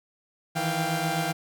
sawtooth tone cluster, 158.3 / 166.1 / 696 / 788 Hz, D#3 / E3 / F5 / G5, +30 / +13 / -6 / +9 cents, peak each -27 dBFS, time 0.55-1.33 s, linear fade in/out 20 ms, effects none

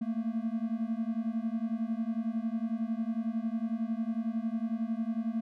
triangle beating tone pair, 221.1 / 232.1 Hz, A3 / A#3, +9 / -7 cents, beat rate 11 Hz, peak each -31 dBFS, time 0.01-5.41 s, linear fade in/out 10 ms, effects none

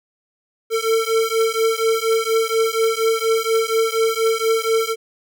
square beating tone pair, 447.2 / 451.4 Hz, A4 / A4, +28 / +44 cents, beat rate 4.2 Hz, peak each -20 / -20 dBFS, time 0.7-4.96 s, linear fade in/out 50 ms, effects none

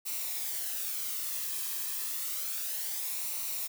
blue noise with flanger, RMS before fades -35 dBFS, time 0.05-3.68 s, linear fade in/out 20 ms, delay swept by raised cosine 0.6 to 1.41 ms, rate 0.3 Hz, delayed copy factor -0.5, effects none

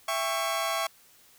sawtooth chord, C# diminished, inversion first, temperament just, 665.2 / 798.3 / 1108.7 Hz, E5 / G5 / C#6, +16 / +31 / 0 cents, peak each -27 / -31 / -27 dBFS, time 0.08-0.87 s, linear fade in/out 5 ms, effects white hiss -58 dBFS RMS until 1.38 s

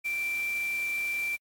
sine tone in noise, 2349 Hz, D7, in tune, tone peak -28 dBFS, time 0.04-1.37 s, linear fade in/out 20 ms, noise white, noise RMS -45 dBFS, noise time 0.04-1.37 s, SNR +14 dB, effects AAC 64 kbps

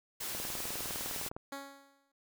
white noise, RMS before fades -39 dBFS, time 0.2-1.29 s, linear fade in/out 10 ms
click train, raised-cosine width 1 ms, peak -28 dBFS, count 21, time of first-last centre 0.35-1.365 s, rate 19.7 Hz
10% pulse tone with exponential decay, 277.2 Hz, C#4, in tune, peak -30 dBFS, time 1.52-2.12 s, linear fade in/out 5 ms, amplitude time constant 130 ms
effects none

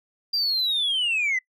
sine linear sweep, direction down, 4788 to 1975.5 Hz, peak -19 dBFS, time 0.33-1.39 s, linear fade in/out 10 ms, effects noise-tail reverb RT60 0.1 s tail -23 dB re dry + tanh soft clip ceiling -19 dBFS

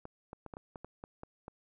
clicks, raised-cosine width 1 ms, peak -30 dBFS, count 10, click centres 0.054 / 0.331 / 0.463 / 0.538 / 0.569 / 0.758 / 0.846 / 1.039 / 1.234 / 1.481 s, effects none

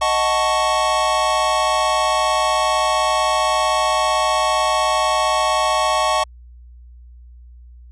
square chord, D# half-diminished seventh, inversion none, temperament equal with one note detuned, 622.3 / 737.9 / 880 / 1108.7 Hz, D#5 / F#5 / A5 / C#6, 0 / -5 / 0 / 0 cents, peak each -22 / -24 / -23 / -20 dBFS, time 0.01-6.24 s, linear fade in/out 10 ms, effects added 60 Hz sine -39 dBFS peak until 7.91 s + resampled to 22050 Hz

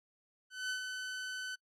sawtooth tone with ADSR envelope, 1511 Hz, F#6, 36 cents sharp, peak -30 dBFS, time 0.5-1.56 s, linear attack 200 ms, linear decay 99 ms, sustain -5 dB, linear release 17 ms, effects noise-tail reverb RT60 0.1 s tail -25 dB re dry + low-pass 8000 Hz 12 dB/octave

